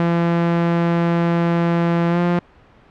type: tone with pitch glide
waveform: sawtooth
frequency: 169.9 to 174.68 Hz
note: F3 to F3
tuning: -47 to +1 cents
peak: -11 dBFS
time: 0-2.39 s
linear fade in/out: 0 ms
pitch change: +48 cents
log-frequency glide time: 2.09-2.19 s
effects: pink hiss -49 dBFS RMS until 2.9 s + low-pass 2000 Hz 12 dB/octave